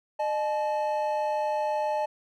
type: tone pair together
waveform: triangle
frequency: 608.4 / 861 Hz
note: D#5 / A5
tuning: -39 / -38 cents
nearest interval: tritone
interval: 601 cents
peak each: -26 dBFS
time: 0.19-2.06 s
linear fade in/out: 10 ms
effects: none